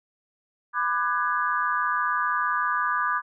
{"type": "chord", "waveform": "sine", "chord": "G# half-diminished seventh", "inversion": "first", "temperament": "just", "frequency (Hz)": [996.7, 1196.1, 1495.1, 1661.2], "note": ["B5", "D6", "F#6", "G#6"], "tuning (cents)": [16, 31, 18, 0], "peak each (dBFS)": [-29, -25, -30, -29], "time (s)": [0.73, 3.22], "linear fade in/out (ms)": 50, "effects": []}